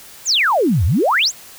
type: exponential two-way sweep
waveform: sine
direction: down then up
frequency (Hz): 8000 to 73.42 to 8000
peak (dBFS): -12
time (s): 0.25-1.32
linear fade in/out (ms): 50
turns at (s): 0.85
effects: white hiss -40 dBFS RMS until 1.58 s